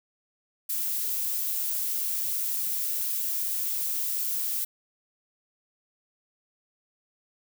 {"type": "noise", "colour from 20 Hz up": "violet", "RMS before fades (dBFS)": -29, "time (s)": [0.69, 4.65], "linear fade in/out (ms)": 10, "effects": []}